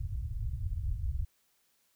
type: low-pass noise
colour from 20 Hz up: pink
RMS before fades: -34 dBFS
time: 0-1.25 s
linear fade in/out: 10 ms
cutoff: 120 Hz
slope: 48 dB/octave
effects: white hiss -72 dBFS RMS until 1.95 s